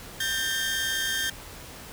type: tone cluster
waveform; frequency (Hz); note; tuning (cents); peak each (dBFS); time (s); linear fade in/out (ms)
sawtooth; 1573 / 1807 / 3205; G6 / A6 / G7; +6 / +46 / +38; -27; 0.2-1.3; 5
effects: pink hiss -43 dBFS RMS until 1.92 s